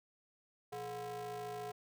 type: ring-modulated tone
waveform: square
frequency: 150 Hz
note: D3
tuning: 37 cents sharp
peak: -39 dBFS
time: 0.72-1.72 s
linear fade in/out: 10 ms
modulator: 573 Hz
effects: none